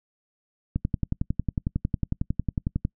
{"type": "click train", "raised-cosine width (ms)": 5, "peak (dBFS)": -12, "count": 24, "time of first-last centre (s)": [0.76, 2.851], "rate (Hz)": 11, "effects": ["noise-tail reverb RT60 0.1 s tail -26 dB re dry"]}